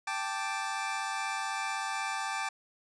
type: chord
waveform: 25% pulse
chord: G suspended second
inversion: none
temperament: equal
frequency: 784 / 880 / 1174.7 Hz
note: G5 / A5 / D6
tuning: 0 / 0 / 0 cents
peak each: -33 dBFS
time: 0.07-2.49 s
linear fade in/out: 5 ms
effects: resampled to 22050 Hz